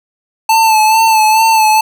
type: tone with vibrato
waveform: square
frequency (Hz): 880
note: A5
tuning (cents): 0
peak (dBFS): -7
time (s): 0.49-1.81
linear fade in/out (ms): 5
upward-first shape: sine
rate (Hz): 2.3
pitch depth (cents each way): 39
effects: none